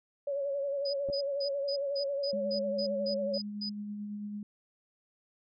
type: tone with vibrato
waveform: sine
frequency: 560 Hz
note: C#5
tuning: 18 cents sharp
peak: -30 dBFS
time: 0.27-3.38 s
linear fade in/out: 5 ms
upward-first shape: sine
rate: 11 Hz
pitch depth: 44 cents each way
type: tone bursts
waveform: sine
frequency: 4978 Hz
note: D#8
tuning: in tune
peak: -34 dBFS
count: 11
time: 0.85-3.696 s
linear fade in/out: 10 ms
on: 86 ms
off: 190 ms
type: clicks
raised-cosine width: 2 ms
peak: -29 dBFS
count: 2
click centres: 1.088 / 1.099 s
type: tone with tremolo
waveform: sine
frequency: 207.1 Hz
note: G#3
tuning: 5 cents flat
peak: -35 dBFS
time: 2.33-4.43 s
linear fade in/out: 2 ms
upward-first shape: sine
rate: 9 Hz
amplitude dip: 25%
effects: none